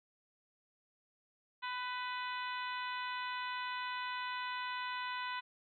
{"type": "harmonic tone with a mistuned harmonic", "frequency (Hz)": 499.1, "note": "B4", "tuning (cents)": 18, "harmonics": [2, 3, 4, 5, 6, 7, 8], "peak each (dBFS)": [-40, -44, -46, -48, -50, -51, -52], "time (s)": [1.62, 5.41], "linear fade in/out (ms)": 20, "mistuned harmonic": 4, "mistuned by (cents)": -16, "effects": []}